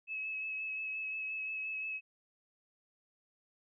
sine tone with vibrato, 2583 Hz, E7, 36 cents flat, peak -36 dBFS, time 0.07-2.01 s, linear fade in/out 50 ms, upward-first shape sine, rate 5.7 Hz, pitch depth 18 cents each way, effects none

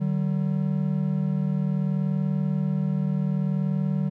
triangle tone pair together, 150 / 190.62 Hz, D3 / G3, +37 / -48 cents, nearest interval major third, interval 415 cents, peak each -23 dBFS, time 0-4.1 s, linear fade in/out 20 ms, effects none

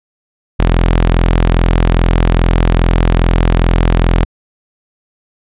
sawtooth tone, 42.43 Hz, F1, 49 cents flat, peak -4 dBFS, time 0.59-4.25 s, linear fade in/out 10 ms, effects resampled to 8000 Hz

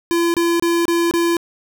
square tone bursts, 339.8 Hz, F4, 47 cents flat, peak -15 dBFS, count 5, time 0.11-1.368 s, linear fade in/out 0 ms, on 230 ms, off 27 ms, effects none

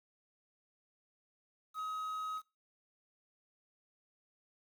triangle tone with quantisation, 1268 Hz, D#6, 32 cents sharp, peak -35 dBFS, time 1.74-2.42 s, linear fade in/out 50 ms, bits 10, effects noise-tail reverb RT60 0.3 s tail -23 dB re dry

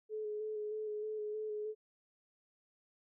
sine tone with vibrato, 426.7 Hz, G#4, 47 cents sharp, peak -37 dBFS, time 0.09-1.75 s, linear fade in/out 50 ms, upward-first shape square, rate 3.2 Hz, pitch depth 18 cents each way, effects none

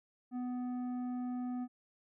sine tone with tanh clipping, 248.5 Hz, B3, 11 cents sharp, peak -37 dBFS, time 0.31-1.68 s, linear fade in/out 50 ms, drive 9 dB, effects none

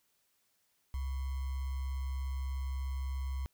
sine tone with sample-and-hold, 66.6 Hz, C2, 31 cents sharp, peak -33 dBFS, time 0.94-3.46 s, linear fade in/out 0 ms, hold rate 1050 Hz, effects white hiss -75 dBFS RMS until 3.53 s

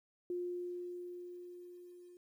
sine tone with level ramp, 354.7 Hz, F4, 27 cents sharp, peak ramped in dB -35 to -54 dBFS, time 0.3-2.17 s, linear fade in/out 2 ms, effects 12-bit

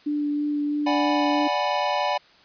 sine tone with vibrato, 293.7 Hz, D4, in tune, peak -22 dBFS, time 0.06-1.48 s, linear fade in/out 10 ms, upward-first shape sine, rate 3.1 Hz, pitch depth 10 cents each way
square chord, G# half-diminished seventh, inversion second, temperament equal, 587.3 / 740 / 830.6 / 987.8 Hz, D5 / F#5 / G#5 / B5, 0 / 0 / 0 / 0 cents, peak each -28 dBFS, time 0.86-2.18 s, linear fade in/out 10 ms
effects white hiss -54 dBFS RMS until 2.44 s + resampled to 11025 Hz

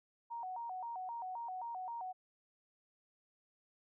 sine tone with vibrato, 833 Hz, G#5, 5 cents sharp, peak -40 dBFS, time 0.3-2.13 s, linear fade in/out 20 ms, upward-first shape square, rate 3.8 Hz, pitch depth 200 cents each way, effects none

